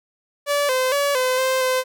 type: tone with pitch steps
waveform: sawtooth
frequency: 576 / 515 / 569 / 511 / 521 / 514 Hz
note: D5 / C5 / C#5 / C5 / C5 / C5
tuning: -34 / -28 / +45 / -41 / -7 / -31 cents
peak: -14 dBFS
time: 0.46-1.84 s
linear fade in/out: 50 ms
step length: 230 ms
effects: none